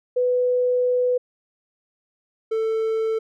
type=tone pair in turn; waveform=sine / triangle; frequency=496.9 / 444.1 Hz; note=B4 / A4; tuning=+11 / +16 cents; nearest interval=major second; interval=195 cents; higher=first; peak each=-17 / -18 dBFS; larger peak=first; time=0.16-1.18 / 2.51-3.19 s; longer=first; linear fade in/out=10 ms; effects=none